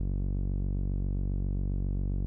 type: tone with low-pass filter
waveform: sawtooth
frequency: 47.43 Hz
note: F#1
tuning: 44 cents sharp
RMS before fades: -30 dBFS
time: 0-2.26 s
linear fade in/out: 0 ms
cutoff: 250 Hz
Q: 0.77
effects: none